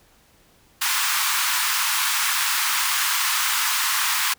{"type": "high-pass noise", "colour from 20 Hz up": "pink", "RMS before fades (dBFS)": -22, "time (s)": [0.81, 4.34], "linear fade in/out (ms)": 10, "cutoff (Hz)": 960, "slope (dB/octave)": 48, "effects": ["pink hiss -57 dBFS RMS until 4.38 s"]}